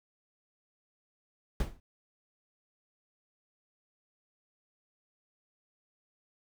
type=noise with exponential decay; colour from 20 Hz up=brown; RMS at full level=-24 dBFS; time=1.6-1.8 s; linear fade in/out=1 ms; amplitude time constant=42 ms; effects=none